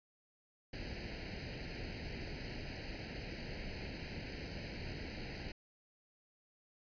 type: noise with comb filter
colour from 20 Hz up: pink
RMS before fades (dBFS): -44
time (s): 0.73-5.52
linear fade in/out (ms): 5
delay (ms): 0.43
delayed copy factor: +0.95
effects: resampled to 11025 Hz